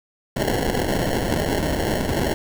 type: noise with sample-and-hold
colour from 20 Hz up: blue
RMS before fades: -22 dBFS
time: 0.36-2.34 s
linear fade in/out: 5 ms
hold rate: 1225 Hz
effects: none